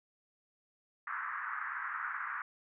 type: band-pass noise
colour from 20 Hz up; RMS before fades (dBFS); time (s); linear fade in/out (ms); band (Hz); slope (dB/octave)
pink; -39; 1.07-2.42; 2; 1100 to 1800; 48
effects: none